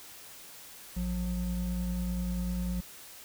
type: tone pair together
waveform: triangle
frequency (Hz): 56.64 / 180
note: A#1 / F#3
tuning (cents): -49 / -47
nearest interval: octave + minor sixth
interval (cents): 2002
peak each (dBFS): -31 / -30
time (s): 0.96-2.81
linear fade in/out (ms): 10
effects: white hiss -49 dBFS RMS until 3.24 s